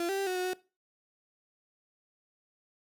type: tone with pitch steps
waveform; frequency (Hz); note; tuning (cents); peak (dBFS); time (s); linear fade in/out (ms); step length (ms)
35% pulse; 343 / 389.7 / 392.7 / 368.1 / 364.6 / 368.3; F4 / G4 / G4 / F#4 / F#4 / F#4; -31 / -10 / +3 / -9 / -25 / -8; -28; 0-0.534; 2; 89
effects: noise-tail reverb RT60 0.3 s tail -20 dB re dry